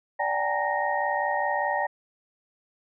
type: tone cluster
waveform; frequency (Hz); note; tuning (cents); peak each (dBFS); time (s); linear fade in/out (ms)
sine; 585 / 763 / 828 / 926 / 1862; D5 / G5 / G#5 / A#5 / A#6; -7 / -47 / -5 / -12 / -2; -30; 0.19-1.87; 10
effects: none